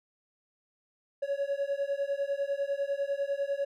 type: beating tone pair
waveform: triangle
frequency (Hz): 554.4 / 564.4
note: C#5 / C#5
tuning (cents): 0 / +31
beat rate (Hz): 10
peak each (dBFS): -30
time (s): 1.22-3.65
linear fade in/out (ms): 10
effects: none